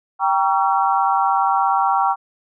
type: chord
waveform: sine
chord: G diminished seventh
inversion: none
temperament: just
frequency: 784 / 940.8 / 1128.9 / 1354.7 Hz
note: G5 / Bb5 / Db6 / Fb6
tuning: 0 / +16 / +31 / +47 cents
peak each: -18 / -20 / -21 / -23 dBFS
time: 0.19-2.16 s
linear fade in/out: 50 ms
effects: none